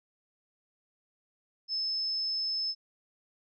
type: tone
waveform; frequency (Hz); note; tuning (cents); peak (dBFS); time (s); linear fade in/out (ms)
sine; 5230; E8; -15; -29; 1.68-2.75; 50
effects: none